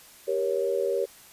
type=chord; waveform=sine; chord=G diminished; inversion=none; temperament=equal with one note detuned; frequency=392 / 471.3 / 554.4 Hz; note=G4 / Bb4 / Db5; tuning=0 / +19 / 0 cents; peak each=-28 dBFS; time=0.27-1.06 s; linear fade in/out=20 ms; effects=white hiss -51 dBFS RMS until 1.32 s + resampled to 32000 Hz